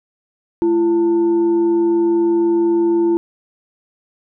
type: tone with frequency modulation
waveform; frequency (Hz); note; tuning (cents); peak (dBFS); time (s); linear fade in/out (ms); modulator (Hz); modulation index
sine; 340; F4; -46; -12; 0.62-3.17; 0; 554; 0.29
effects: none